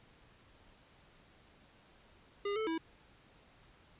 square tone with pitch steps, 405.3 / 438.1 / 325.9 Hz, G#4 / A4 / E4, -42 / -7 / -20 cents, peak -34 dBFS, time 2.45-2.78 s, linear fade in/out 5 ms, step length 110 ms, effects pink hiss -63 dBFS RMS until 3.99 s + resampled to 8000 Hz

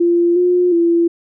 sine tone with pitch steps, 344.5 / 357.4 / 339.1 Hz, F4 / F4 / E4, -24 / +40 / +49 cents, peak -10 dBFS, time 0-1.08 s, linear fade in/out 10 ms, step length 360 ms, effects none

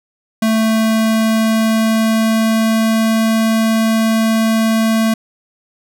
square tone with pitch glide, 221.4 to 222.9 Hz, A3 to A3, +11 to +23 cents, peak -12 dBFS, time 0.42-5.14 s, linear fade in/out 5 ms, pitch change +12 cents, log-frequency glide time 0.59-3.22 s, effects none

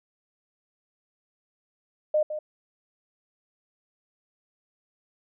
sine tone with echo, 610 Hz, D#5, 34 cents flat, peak -19 dBFS, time 2.14-2.23 s, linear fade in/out 5 ms, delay 160 ms, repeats 1, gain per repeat -10 dB, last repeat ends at 2.39 s, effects none

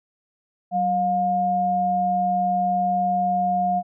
sine tone pair together, 188.58 / 712 Hz, F#3 / F5, +33 / +33 cents, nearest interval octave + major seventh, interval 2300 cents, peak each -27 / -19 dBFS, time 0.71-3.83 s, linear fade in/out 50 ms, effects none

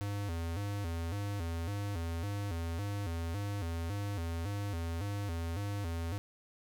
square tone with vibrato, 92 Hz, F#2, 9 cents flat, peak -35 dBFS, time 0.01-6.18 s, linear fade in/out 0 ms, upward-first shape square, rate 1.8 Hz, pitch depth 170 cents each way, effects none

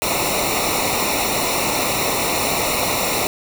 pink noise with comb filter, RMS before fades -20 dBFS, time 0.02-3.27 s, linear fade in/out 0 ms, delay 0.62 ms, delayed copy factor -0.85, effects none

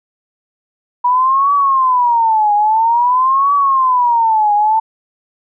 sine tone with vibrato, 971 Hz, B5, 30 cents flat, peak -9 dBFS, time 1.04-4.8 s, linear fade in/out 10 ms, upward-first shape triangle, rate 0.5 Hz, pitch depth 290 cents each way, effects none

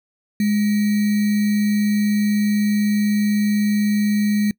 sine tone with sample-and-hold, 208 Hz, G#3, 3 cents sharp, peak -15 dBFS, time 0.4-4.51 s, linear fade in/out 2 ms, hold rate 2100 Hz, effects noise-tail reverb RT60 0.1 s tail -24 dB re dry

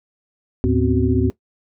sine tone cluster, 76.4 / 109.1 / 250.1 / 264.9 / 373.9 Hz, D#2 / A2 / B3 / C4 / F#4, -31 / -14 / +22 / +22 / +18 cents, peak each -21 dBFS, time 0.64-1.3 s, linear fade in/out 0 ms, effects noise-tail reverb RT60 0.1 s tail -17 dB re dry

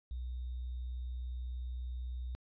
sine tone with sample-and-hold, 61.74 Hz, B1, in tune, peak -37 dBFS, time 0.11-2.35 s, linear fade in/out 0 ms, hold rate 3675 Hz, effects resampled to 11025 Hz

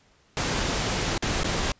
pink noise with dropouts, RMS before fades -26 dBFS, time 0.37-1.72 s, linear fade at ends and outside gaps 1 ms, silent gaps 1.179-1.224 / 1.434-1.443 s, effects pink hiss -61 dBFS RMS until 1.79 s + resampled to 16000 Hz

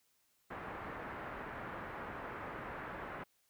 white low-pass noise, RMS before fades -45 dBFS, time 0.5-3.24 s, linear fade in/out 10 ms, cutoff 1700 Hz, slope 24 dB/octave, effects white hiss -75 dBFS RMS until 3.49 s

